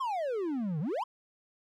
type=exponential two-way sweep; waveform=triangle; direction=down then up; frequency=1106 to 143.2 to 1106 Hz; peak=-28 dBFS; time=0-1.04 s; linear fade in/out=10 ms; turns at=0.8 s; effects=none